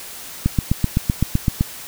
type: click train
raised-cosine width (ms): 5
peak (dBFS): -3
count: 10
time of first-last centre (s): 0.46-1.609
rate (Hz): 7.83
effects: white hiss -35 dBFS RMS until 1.87 s